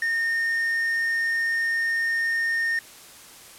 triangle tone, 1832 Hz, A#6, 31 cents flat, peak -20 dBFS, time 0.02-2.79 s, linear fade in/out 2 ms, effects white hiss -46 dBFS RMS until 3.58 s + low-pass 12000 Hz 12 dB/octave

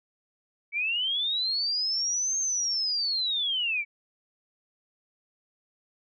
sine linear two-way sweep, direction up then down, 2251 to 6430 to 2251 Hz, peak -25 dBFS, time 0.72-3.85 s, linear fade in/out 50 ms, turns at 2.38 s, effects none

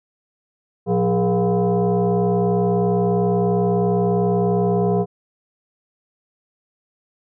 sine tone with frequency modulation, 116 Hz, A#2, 8 cents flat, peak -15 dBFS, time 0.86-5.06 s, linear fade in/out 50 ms, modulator 295 Hz, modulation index 1.8, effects none

